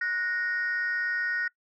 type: tone pair together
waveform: sine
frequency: 1467 / 1864 Hz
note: F#6 / A#6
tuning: -15 / -1 cents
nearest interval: major third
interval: 414 cents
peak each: -28 dBFS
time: 0.01-1.48 s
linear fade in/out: 5 ms
effects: noise-tail reverb RT60 0.1 s tail -22 dB re dry + tanh soft clip ceiling -21 dBFS